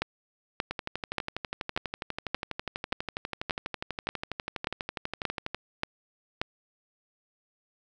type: two click trains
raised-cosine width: 0.3 ms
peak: -11 / -16 dBFS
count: 12 / 60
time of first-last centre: 0.02-6.415 / 0.71-5.546 s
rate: 1.72 / 12.2 Hz
effects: none